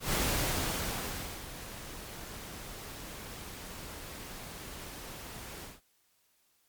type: noise with ADSR envelope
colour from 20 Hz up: pink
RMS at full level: -29 dBFS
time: 0-5.81 s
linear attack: 130 ms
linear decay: 1300 ms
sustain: -15 dB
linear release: 180 ms
effects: white hiss -71 dBFS RMS until 6.68 s + MP3 96 kbps